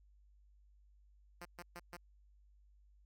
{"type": "tone bursts", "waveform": "5% pulse", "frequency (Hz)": 174.61, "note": "F3", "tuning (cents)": 0, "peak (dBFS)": -36, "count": 4, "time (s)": [1.41, 1.968], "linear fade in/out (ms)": 5, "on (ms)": 42, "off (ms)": 130, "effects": ["added 50 Hz sine -63 dBFS peak until 3.05 s"]}